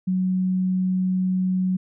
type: tone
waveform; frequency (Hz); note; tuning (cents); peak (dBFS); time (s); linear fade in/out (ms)
sine; 185.3; F#3; +3; -19; 0.07-1.77; 10
effects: none